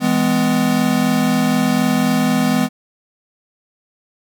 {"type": "chord", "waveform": "square", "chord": "E major", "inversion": "none", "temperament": "equal with one note detuned", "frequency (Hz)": [164.81, 207.7, 251.7], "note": ["E3", "G#3", "B3"], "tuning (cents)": [0, 0, 33], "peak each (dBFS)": [-22, -19, -17], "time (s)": [0, 2.69], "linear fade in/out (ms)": 50, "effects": []}